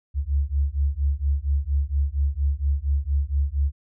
sine beating tone pair, 68.5 / 72.8 Hz, C#2 / D2, -20 / -15 cents, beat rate 4.3 Hz, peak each -23 dBFS, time 0.14-3.72 s, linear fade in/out 50 ms, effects none

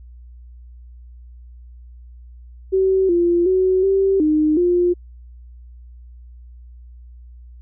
sine tone with pitch steps, 380.9 / 345.8 / 373.5 / 388.1 / 306.5 / 353.3 Hz, G4 / F4 / F#4 / G4 / D#4 / F4, -50 / -17 / +16 / -17 / -26 / +20 cents, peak -13 dBFS, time 2.72-4.94 s, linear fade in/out 20 ms, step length 370 ms, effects added 60 Hz sine -38 dBFS peak until 7.61 s

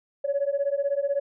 sine beating tone pair, 554.4 / 570.4 Hz, C#5 / C#5, 0 / +49 cents, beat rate 16 Hz, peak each -25 dBFS, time 0.24-1.2 s, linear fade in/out 10 ms, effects tanh soft clip ceiling -17 dBFS

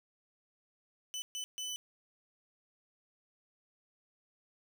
25% pulse tone bursts at uneven times, 3001 Hz, F#7, 24 cents sharp, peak -34 dBFS, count 3, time 1.14-1.22 / 1.35-1.44 / 1.58-1.76 s, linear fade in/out 0 ms, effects none

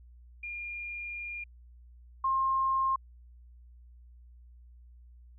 sine tone pair in turn, 2411 / 1064.7 Hz, D7 / C6, +45 / +30 cents, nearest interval octave + major second, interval 1415 cents, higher first, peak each -36 / -25 dBFS, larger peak second, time 0.43-1.44 / 2.24-2.96 s, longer first, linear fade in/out 5 ms, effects added 60 Hz sine -51 dBFS peak until 5.38 s

